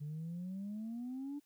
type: exponential sweep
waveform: sine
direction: up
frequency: 144.8 to 293.7 Hz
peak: -38 dBFS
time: 0-1.4 s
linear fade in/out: 20 ms
effects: tanh soft clip ceiling -37 dBFS + white hiss -75 dBFS RMS until 1.45 s